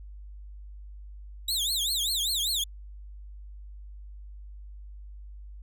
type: tone with vibrato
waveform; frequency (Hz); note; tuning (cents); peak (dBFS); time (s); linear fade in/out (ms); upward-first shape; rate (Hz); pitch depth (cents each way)
sawtooth; 3729; A#7; 0; -23; 1.48-2.64; 5; triangle; 5.1; 290
effects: added 50 Hz sine -41 dBFS peak until 5.62 s